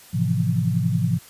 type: chord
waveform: sine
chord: F major seventh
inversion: first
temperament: just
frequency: 109.13 / 130.96 / 163.7 / 174.61 Hz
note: A2 / C3 / E3 / F3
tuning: -14 / +2 / -12 / 0 cents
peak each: -24 dBFS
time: 0.13-1.19 s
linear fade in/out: 20 ms
effects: white hiss -47 dBFS RMS until 1.29 s + resampled to 32000 Hz